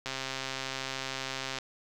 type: click train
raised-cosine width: 0.2 ms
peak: -17 dBFS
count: 204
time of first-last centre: 0.06-1.586 s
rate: 133 Hz
effects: 9-bit